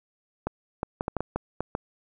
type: clicks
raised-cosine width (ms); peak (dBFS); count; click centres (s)
1; -13; 9; 0.47 / 0.831 / 1.009 / 1.081 / 1.167 / 1.206 / 1.36 / 1.606 / 1.751
effects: none